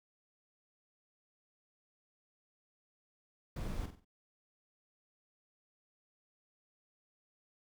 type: noise with echo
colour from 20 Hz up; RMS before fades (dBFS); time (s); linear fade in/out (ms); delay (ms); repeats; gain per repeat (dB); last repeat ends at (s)
brown; -39; 3.56-3.86; 5; 47; 4; -8; 4.048
effects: none